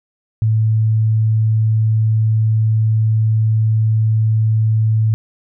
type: tone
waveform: sine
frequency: 110 Hz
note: A2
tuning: in tune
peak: -11 dBFS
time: 0.42-5.14 s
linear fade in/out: 0 ms
effects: none